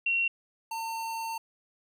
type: tone pair in turn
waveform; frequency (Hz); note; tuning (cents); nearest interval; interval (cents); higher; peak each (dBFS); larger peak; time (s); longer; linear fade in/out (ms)
sine / square; 2736 / 904.6; F7 / A5; -36 / +48; octave + perfect fifth; 1916; first; -24 / -33; first; 0.06-0.28 / 0.71-1.38; second; 5
effects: none